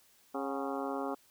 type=harmonic tone with a mistuned harmonic; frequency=137.1 Hz; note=C#3; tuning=19 cents flat; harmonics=2 / 3 / 4 / 5 / 6 / 7 / 8 / 9 / 10; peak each=-38 / -40 / -41 / -42 / -42 / -48 / -44 / -46 / -49 dBFS; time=0.34-1.15 s; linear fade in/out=10 ms; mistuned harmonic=5; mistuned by=+96 cents; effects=white hiss -65 dBFS RMS until 1.3 s